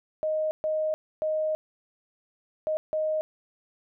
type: tone bursts at uneven times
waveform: sine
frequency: 622.3 Hz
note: D#5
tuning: in tune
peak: -24 dBFS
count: 5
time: 0.23-0.51 / 0.64-0.94 / 1.22-1.55 / 2.67-2.77 / 2.93-3.21 s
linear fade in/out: 0 ms
effects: none